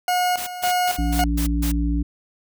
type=tone with tremolo; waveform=40% pulse; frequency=722 Hz; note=F#5; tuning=43 cents flat; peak=-17 dBFS; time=0.08-1.24 s; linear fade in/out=2 ms; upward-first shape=square; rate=1.8 Hz; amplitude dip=75%
type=noise bursts; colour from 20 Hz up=white; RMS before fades=-30 dBFS; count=6; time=0.37-1.72 s; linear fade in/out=10 ms; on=100 ms; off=150 ms
type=harmonic tone; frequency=57.5 Hz; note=A#1; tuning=23 cents flat; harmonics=1 / 3 / 5; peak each=-20 / -28 / -24 dBFS; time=0.98-2.03 s; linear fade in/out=10 ms
effects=none